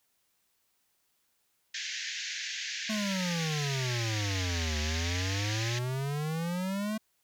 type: band-pass noise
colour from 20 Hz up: pink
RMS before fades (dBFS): -37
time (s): 1.74-5.79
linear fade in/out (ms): 5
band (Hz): 1600 to 6900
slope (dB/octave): 96
type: exponential two-way sweep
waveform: square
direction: down then up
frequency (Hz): 220 to 74.6 to 220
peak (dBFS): -31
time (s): 2.89-6.98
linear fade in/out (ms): 10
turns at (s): 4.79
effects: white hiss -74 dBFS RMS until 7.23 s